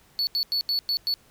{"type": "tone bursts at uneven times", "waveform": "triangle", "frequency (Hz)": 4435, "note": "C#8", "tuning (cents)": 0, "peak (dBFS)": -21, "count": 6, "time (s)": [[0.19, 0.27], [0.35, 0.43], [0.52, 0.61], [0.69, 0.79], [0.89, 0.97], [1.07, 1.14]], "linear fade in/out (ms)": 0, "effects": ["pink hiss -58 dBFS RMS until 1.3 s"]}